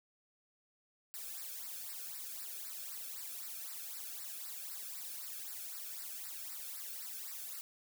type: noise with flanger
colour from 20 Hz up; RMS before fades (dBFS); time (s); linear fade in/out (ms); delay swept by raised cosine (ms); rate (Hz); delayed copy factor
blue; -45; 1.14-7.61; 0; 0.3 to 1.05; 3.9; -1
effects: none